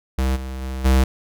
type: tone with level steps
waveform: square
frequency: 65.41 Hz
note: C2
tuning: in tune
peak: -18 / -28 / -26 / -13 dBFS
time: 0.18-1.04 s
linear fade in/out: 5 ms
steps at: 0.35 / 0.61 / 0.84 s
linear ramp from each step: 20 ms
effects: none